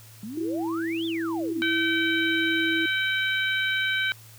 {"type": "exponential two-way sweep", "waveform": "sine", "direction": "up then down", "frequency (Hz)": [194.8, 3636, 224.6], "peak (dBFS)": -33, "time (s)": [0.23, 1.62], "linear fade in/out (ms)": 2, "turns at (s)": 1.06}
{"type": "tone with pitch glide", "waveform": "sine", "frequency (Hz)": [329.6, 326.9], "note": ["E4", "E4"], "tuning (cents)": [0, -14], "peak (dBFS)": -26, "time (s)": [0.37, 2.86], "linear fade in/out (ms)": 5, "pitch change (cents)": -14, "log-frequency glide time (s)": [1.2, 2.75]}
{"type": "harmonic tone", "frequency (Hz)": 768, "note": "G5", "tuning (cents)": -36, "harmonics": [2, 3, 4, 5], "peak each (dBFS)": [-25, -29, -31, -33], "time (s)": [1.62, 4.12], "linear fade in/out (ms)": 0}
{"effects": ["added 111 Hz sine -48 dBFS peak until 4.38 s", "white hiss -51 dBFS RMS until 4.38 s"]}